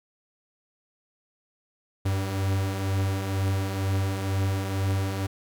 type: beating tone pair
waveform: 45% pulse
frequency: 95.2 / 97.3 Hz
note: F#2 / G2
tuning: +50 / -12 cents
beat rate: 2.1 Hz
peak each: -32 / -25 dBFS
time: 2.05-5.27 s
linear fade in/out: 10 ms
effects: 10-bit